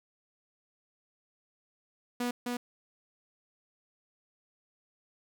sawtooth tone with echo, 243.7 Hz, B3, 23 cents flat, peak -26 dBFS, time 2.2-2.31 s, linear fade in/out 5 ms, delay 260 ms, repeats 1, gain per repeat -2 dB, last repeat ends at 2.57 s, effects none

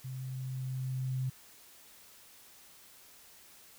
sine tone with level ramp, 130 Hz, C3, 11 cents flat, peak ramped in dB -38 to -30 dBFS, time 0.04-1.3 s, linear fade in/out 10 ms, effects white hiss -57 dBFS RMS until 3.78 s

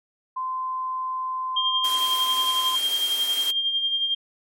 sine tone, 1033 Hz, C6, 22 cents flat, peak -25 dBFS, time 0.36-2.76 s, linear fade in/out 10 ms
sine tone with tremolo, 3200 Hz, G7, 35 cents sharp, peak -19 dBFS, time 1.56-4.15 s, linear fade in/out 10 ms, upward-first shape sine, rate 11 Hz, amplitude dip 50%
white high-pass noise, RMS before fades -33 dBFS, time 1.84-3.51 s, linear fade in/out 5 ms, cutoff 240 Hz, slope 96 dB/octave
effects MP3 64 kbps

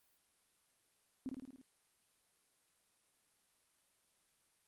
sine tone with echo, 261.6 Hz, C4, in tune, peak -38 dBFS, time 1.26-1.29 s, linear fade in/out 0 ms, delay 54 ms, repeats 6, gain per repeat -3 dB, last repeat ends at 1.614 s, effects white hiss -75 dBFS RMS until 4.67 s + Opus 32 kbps

